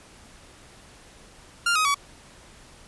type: tone with pitch steps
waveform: sawtooth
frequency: 1396.9 / 1259 / 1134.6 Hz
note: F6 / D#6 / C#6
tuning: 0 / +20 / +40 cents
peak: -16 dBFS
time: 1.66-1.945 s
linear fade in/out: 5 ms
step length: 95 ms
effects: pink hiss -50 dBFS RMS until 2.87 s + resampled to 24000 Hz